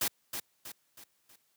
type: noise with echo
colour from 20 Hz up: white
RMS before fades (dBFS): -30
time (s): 0.01-0.08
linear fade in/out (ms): 5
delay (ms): 320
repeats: 4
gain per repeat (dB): -7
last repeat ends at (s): 1.36
effects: white hiss -73 dBFS RMS until 1.56 s + high-pass 80 Hz 12 dB/octave